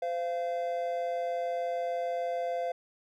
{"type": "tone pair together", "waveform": "triangle", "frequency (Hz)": [515, 688.4], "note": ["C5", "F5"], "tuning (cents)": [-28, -25], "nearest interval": "perfect fourth", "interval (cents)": 503, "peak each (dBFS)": [-31, -30], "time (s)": [0.02, 2.72], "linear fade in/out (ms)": 5, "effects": []}